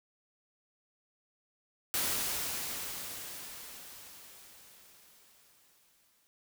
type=noise with exponential decay; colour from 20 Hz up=white; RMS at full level=-31 dBFS; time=1.94-6.27 s; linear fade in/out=0 ms; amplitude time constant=940 ms; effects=none